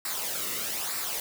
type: noise with flanger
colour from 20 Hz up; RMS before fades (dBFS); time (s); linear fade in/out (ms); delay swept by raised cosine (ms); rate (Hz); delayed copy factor
white; -32; 0.05-1.2; 2; 0.31 to 1.25; 1.1; -0.6
effects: none